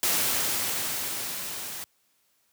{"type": "noise with level ramp", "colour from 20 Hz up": "white", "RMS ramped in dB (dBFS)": [-24, -37], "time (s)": [0.03, 1.84], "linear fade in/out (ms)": 0, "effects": ["white hiss -69 dBFS RMS until 2.52 s", "high-pass 80 Hz 12 dB/octave"]}